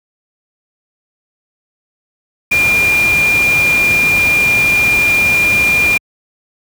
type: tone in noise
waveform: sine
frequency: 2404 Hz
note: D7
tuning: 40 cents sharp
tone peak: -9 dBFS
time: 2.51-5.98 s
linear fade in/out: 10 ms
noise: pink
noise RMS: -21 dBFS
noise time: 2.51-5.98 s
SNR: +9 dB
effects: high-pass 60 Hz 12 dB/octave